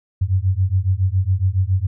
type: beating tone pair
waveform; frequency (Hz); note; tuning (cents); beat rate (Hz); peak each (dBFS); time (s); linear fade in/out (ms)
sine; 90.9 / 98.1; F#2 / G2; -30 / +2; 7.2; -18; 0.21-1.87; 10
effects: none